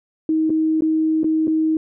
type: tone with dropouts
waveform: sine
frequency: 316.1 Hz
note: D#4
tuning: 27 cents sharp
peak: -15 dBFS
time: 0.29-1.77 s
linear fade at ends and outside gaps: 2 ms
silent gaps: 0.496-0.502 / 0.808-0.821 / 1.233-1.243 / 1.472-1.478 s
effects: none